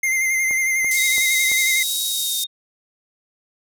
square tone with vibrato, 2093 Hz, C7, in tune, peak -18 dBFS, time 0.03-1.83 s, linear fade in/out 5 ms, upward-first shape sine, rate 11 Hz, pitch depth 32 cents each way
click train, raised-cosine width 1 ms, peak -22 dBFS, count 4, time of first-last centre 0.51-1.517 s, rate 2.98 Hz
white band-pass noise, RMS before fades -25 dBFS, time 0.91-2.44 s, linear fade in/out 2 ms, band 4800 to 13000 Hz, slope 24 dB/octave
sine tone with pitch glide, 3792 to 3686 Hz, A#7 to A#7, +29 to -20 cents, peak -24 dBFS, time 0.96-2.47 s, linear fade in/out 20 ms, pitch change -49 cents, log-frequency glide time 2.07-2.36 s
effects none

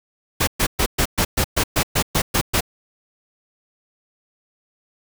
pink noise bursts, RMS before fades -18 dBFS, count 12, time 0.4-2.608 s, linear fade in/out 10 ms, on 74 ms, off 120 ms, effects none

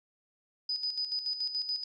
sine tone with tremolo, 4984 Hz, D#8, 2 cents sharp, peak -29 dBFS, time 0.69-1.84 s, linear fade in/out 5 ms, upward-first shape square, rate 7 Hz, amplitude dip 60%, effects none

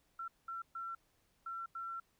sine tone bursts at uneven times, 1353 Hz, E6, 45 cents sharp, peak -40 dBFS, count 5, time 0.19-0.28 / 0.48-0.62 / 0.75-0.95 / 1.46-1.66 / 1.75-2 s, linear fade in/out 5 ms, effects pink hiss -75 dBFS RMS until 2.19 s

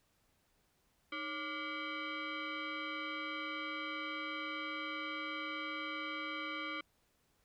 sine tone with frequency modulation, 554 Hz, C#5, 1 cent flat, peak -38 dBFS, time 1.12-6.81 s, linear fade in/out 5 ms, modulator 865 Hz, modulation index 2.9, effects pink hiss -75 dBFS RMS until 7.44 s

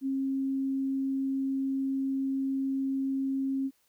sine tone, 269.3 Hz, C#4, 50 cents flat, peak -27 dBFS, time 0.01-3.71 s, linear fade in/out 50 ms, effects white hiss -70 dBFS RMS until 3.88 s

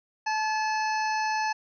harmonic tone with a mistuned harmonic, 867 Hz, A5, 26 cents flat, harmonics 1 / 2 / 3 / 5 / 6 / 7, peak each -26 / -32 / -36 / -40 / -42 / -43 dBFS, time 0.26-1.53 s, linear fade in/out 10 ms, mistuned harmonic 2, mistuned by -17 cents, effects none

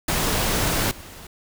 pink noise with level steps, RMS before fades -22 / -41 dBFS, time 0.08-1.27 s, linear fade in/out 5 ms, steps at 0.91 s, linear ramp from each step 2 ms, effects none

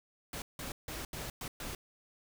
pink noise bursts at uneven times, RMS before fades -41 dBFS, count 6, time 0.33-0.42 / 0.59-0.72 / 0.88-1.05 / 1.13-1.3 / 1.41-1.48 / 1.6-1.75 s, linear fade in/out 2 ms, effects none

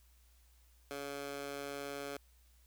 15% pulse tone with high-pass filter, 141.1 Hz, C#3, 31 cents sharp, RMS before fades -43 dBFS, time 0.91-2.17 s, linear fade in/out 0 ms, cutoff 430 Hz, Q 0.84, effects added 60 Hz sine -63 dBFS peak until 2.66 s + white hiss -71 dBFS RMS until 2.66 s

